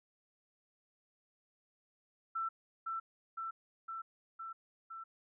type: tone with echo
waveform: sine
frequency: 1336 Hz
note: E6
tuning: 23 cents sharp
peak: -34 dBFS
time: 2.35-2.49 s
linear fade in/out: 10 ms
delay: 510 ms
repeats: 5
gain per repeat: -2 dB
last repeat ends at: 5.04 s
effects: none